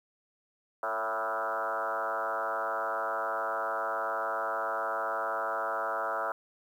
sine tone with frequency modulation, 987.8 Hz, B5, in tune, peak -29 dBFS, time 0.83-6.32 s, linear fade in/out 2 ms, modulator 107 Hz, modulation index 4.3, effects 10-bit

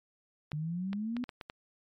clicks, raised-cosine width 0.3 ms, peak -25 dBFS, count 7, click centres 0.518 / 0.931 / 1.167 / 1.24 / 1.292 / 1.412 / 1.499 s
sine exponential sweep, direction up, 146.83 to 252.8 Hz, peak -32 dBFS, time 0.53-1.24 s, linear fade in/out 2 ms
effects MP3 96 kbps

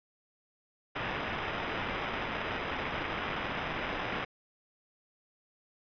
blue noise with sample-and-hold, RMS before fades -35 dBFS, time 0.95-4.25 s, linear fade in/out 10 ms, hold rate 4410 Hz, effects resampled to 11025 Hz

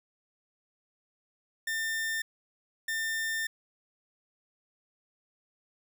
40% pulse tone bursts at uneven times, 1800 Hz, A6, 39 cents sharp, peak -29 dBFS, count 2, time 1.67-2.22 / 2.88-3.47 s, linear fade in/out 5 ms, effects none

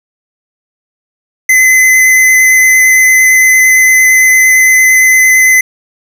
square tone with vibrato, 2037 Hz, C7, 47 cents flat, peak -4 dBFS, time 1.49-5.61 s, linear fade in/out 5 ms, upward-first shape triangle, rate 8.8 Hz, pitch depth 13 cents each way, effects none

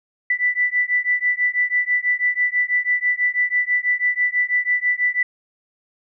sine beating tone pair, 1975.5 / 1981.6 Hz, B6 / B6, 0 / +5 cents, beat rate 6.1 Hz, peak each -20 / -20 dBFS, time 0.3-5.23 s, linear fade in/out 5 ms, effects none

